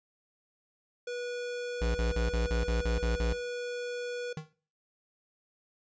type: tone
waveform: square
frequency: 486.7 Hz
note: B4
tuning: 25 cents flat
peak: -35 dBFS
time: 1.07-4.33 s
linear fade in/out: 5 ms
type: tone bursts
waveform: square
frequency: 58.27 Hz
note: A#1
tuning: in tune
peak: -28 dBFS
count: 9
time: 1.81-3.334 s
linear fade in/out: 10 ms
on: 140 ms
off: 33 ms
type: tone with exponential decay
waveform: square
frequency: 155.56 Hz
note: D#3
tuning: in tune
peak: -33 dBFS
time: 4.37-4.53 s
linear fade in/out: 2 ms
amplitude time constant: 33 ms
effects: noise-tail reverb RT60 0.4 s tail -19 dB re dry + resampled to 16000 Hz